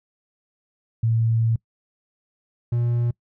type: tone pair in turn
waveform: sine / triangle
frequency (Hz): 113.7 / 119.39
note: A#2 / A#2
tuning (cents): -43 / +42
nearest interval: minor second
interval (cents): 85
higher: second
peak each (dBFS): -17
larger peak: neither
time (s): 1.03-1.56 / 2.72-3.11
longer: first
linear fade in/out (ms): 5
effects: noise-tail reverb RT60 0.1 s tail -24 dB re dry